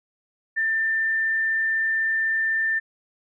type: tone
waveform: sine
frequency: 1788 Hz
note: A6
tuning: 27 cents sharp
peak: -20 dBFS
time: 0.56-2.8 s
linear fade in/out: 20 ms
effects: none